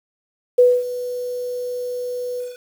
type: tone with ADSR envelope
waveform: sine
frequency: 493.9 Hz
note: B4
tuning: in tune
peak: -7 dBFS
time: 0.58-2.58 s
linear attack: 10 ms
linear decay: 240 ms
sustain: -16 dB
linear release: 180 ms
effects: 7-bit